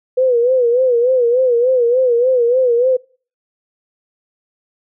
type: tone with vibrato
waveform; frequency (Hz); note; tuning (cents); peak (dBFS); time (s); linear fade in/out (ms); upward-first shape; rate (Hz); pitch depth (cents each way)
sine; 493.9; B4; 0; -10; 0.17-2.97; 10; sine; 3.4; 98
effects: noise-tail reverb RT60 0.4 s tail -24 dB re dry